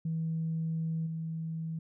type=tone with level steps; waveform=sine; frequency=162 Hz; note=E3; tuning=30 cents flat; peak=-29 / -33 dBFS; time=0.05-1.79 s; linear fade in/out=5 ms; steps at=1.06 s; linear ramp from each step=10 ms; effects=tanh soft clip ceiling -25 dBFS